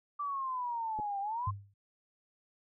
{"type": "exponential two-way sweep", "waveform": "sine", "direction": "down then up", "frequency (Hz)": [1174.7, 784, 1069], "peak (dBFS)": -33, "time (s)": [0.19, 1.51], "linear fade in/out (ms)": 10, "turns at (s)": 1.2}
{"type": "clicks", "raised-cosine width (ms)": 2, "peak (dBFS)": -32, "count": 2, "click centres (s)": [0.989, 0.998]}
{"type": "tone with exponential decay", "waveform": "sine", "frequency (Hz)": 100, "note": "G2", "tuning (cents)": 35, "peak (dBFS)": -29, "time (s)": [1.47, 1.74], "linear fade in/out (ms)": 5, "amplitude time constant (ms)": 58}
{"effects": []}